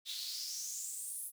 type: noise with high-pass filter sweep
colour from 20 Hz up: pink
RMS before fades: -42 dBFS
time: 0.05-1.32 s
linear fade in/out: 50 ms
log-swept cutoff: 3600 to 11000 Hz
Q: 5.6
effects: none